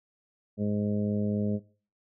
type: harmonic tone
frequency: 103.83 Hz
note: G#2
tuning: in tune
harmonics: 1 / 2 / 3 / 4 / 5 / 6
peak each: -33 / -27 / -42 / -36 / -39 / -41 dBFS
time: 0.57-1.6 s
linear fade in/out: 50 ms
effects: noise-tail reverb RT60 0.4 s tail -19 dB re dry